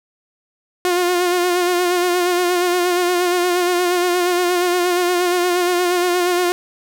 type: tone with vibrato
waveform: sawtooth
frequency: 356 Hz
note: F4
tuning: 33 cents sharp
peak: -11 dBFS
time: 0.85-6.52 s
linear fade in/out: 0 ms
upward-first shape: sine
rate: 8.5 Hz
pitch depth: 37 cents each way
effects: none